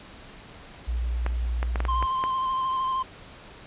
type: tone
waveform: sine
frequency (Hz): 59.4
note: A#1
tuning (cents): +33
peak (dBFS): -24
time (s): 0.87-2.06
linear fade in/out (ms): 20
type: clicks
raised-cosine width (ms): 0.5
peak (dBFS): -14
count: 7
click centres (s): 1.264 / 1.629 / 1.758 / 1.804 / 1.852 / 2.026 / 2.239
type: tone with vibrato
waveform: triangle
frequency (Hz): 1046.5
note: C6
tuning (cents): 0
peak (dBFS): -22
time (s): 1.88-3.03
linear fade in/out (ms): 10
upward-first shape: square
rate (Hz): 13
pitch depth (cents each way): 17
effects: pink hiss -46 dBFS RMS until 3.66 s + resampled to 8000 Hz